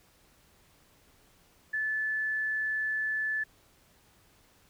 sine tone, 1739 Hz, A6, 21 cents flat, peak -28 dBFS, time 1.73-3.44 s, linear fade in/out 10 ms, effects pink hiss -63 dBFS RMS until 4.69 s

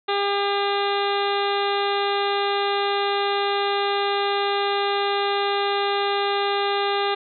harmonic tone with a mistuned harmonic, 401.9 Hz, G4, 43 cents sharp, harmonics 1 / 2 / 3 / 4 / 5 / 6 / 7 / 8 / 9 / 10, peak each -24 / -25 / -28 / -33 / -34 / -36 / -34 / -37 / -32 / -36 dBFS, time 0.08-7.15 s, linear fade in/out 10 ms, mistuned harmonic 8, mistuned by +44 cents, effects none

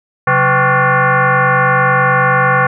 sine tone with frequency modulation, 184.6 Hz, F#3, 4 cents flat, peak -8 dBFS, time 0.27-2.67 s, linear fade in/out 5 ms, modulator 320 Hz, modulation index 5.1, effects none

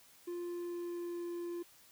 triangle tone with pitch glide, 349.2 to 346 Hz, F4 to F4, 0 to -16 cents, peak -36 dBFS, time 0.27-1.63 s, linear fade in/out 10 ms, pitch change -16 cents, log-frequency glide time 0.44-1.3 s, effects white hiss -62 dBFS RMS until 1.91 s

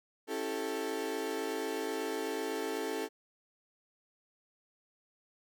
35% pulse chord, A dominant seventh, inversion first, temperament equal with one note detuned, 274 / 329.6 / 392 / 440 Hz, C#4 / E4 / G4 / A4, -20 / 0 / 0 / 0 cents, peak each -40 / -39 / -39 / -35 dBFS, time 0.27-3.09 s, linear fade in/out 50 ms, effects none

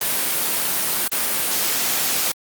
white noise with dropouts, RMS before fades -21 dBFS, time 0.01-2.32 s, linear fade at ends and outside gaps 5 ms, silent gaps 1.081-1.116 s, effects high-pass 150 Hz 12 dB/octave + Opus 32 kbps

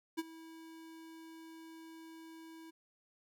square tone with ADSR envelope, 324.9 Hz, E4, 25 cents flat, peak -33 dBFS, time 0.17-2.71 s, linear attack 21 ms, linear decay 31 ms, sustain -18 dB, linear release 14 ms, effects none

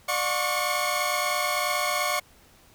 sawtooth tone cluster, 596 / 723 / 1081 / 1130 / 2185 Hz, D5 / F#5 / C#6 / C#6 / C#7, +25 / -40 / -44 / +33 / -26 cents, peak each -27 dBFS, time 0.08-2.2 s, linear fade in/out 10 ms, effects pink hiss -56 dBFS RMS until 2.74 s

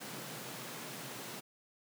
pink high-pass noise, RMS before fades -45 dBFS, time 0-1.41 s, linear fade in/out 20 ms, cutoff 120 Hz, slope 96 dB/octave, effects none

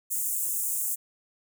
pink high-pass noise, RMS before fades -29 dBFS, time 0.1-0.96 s, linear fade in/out 20 ms, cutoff 7300 Hz, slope 48 dB/octave, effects none

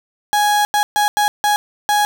35% pulse tone bursts at uneven times, 830.6 Hz, G#5, in tune, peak -11 dBFS, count 6, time 0.33-0.65 / 0.74-0.83 / 0.96-1.08 / 1.17-1.28 / 1.44-1.56 / 1.89-2.05 s, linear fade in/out 0 ms, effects none

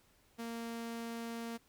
sawtooth tone, 231.3 Hz, A#3, 13 cents flat, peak -36 dBFS, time 0.38-1.58 s, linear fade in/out 20 ms, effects pink hiss -69 dBFS RMS until 1.68 s

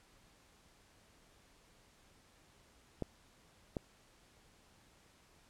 clicks, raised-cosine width 2 ms, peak -23 dBFS, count 2, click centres 3.023 / 3.768 s, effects pink hiss -66 dBFS RMS until 5.49 s + low-pass 10000 Hz 12 dB/octave

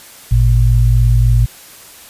sine tone pair together, 52.94 / 116.54 Hz, G#1 / A#2, +34 / 0 cents, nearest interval octave + major second, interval 1366 cents, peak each -10 dBFS, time 0.31-1.46 s, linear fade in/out 10 ms, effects white hiss -38 dBFS RMS until 2.09 s + resampled to 32000 Hz

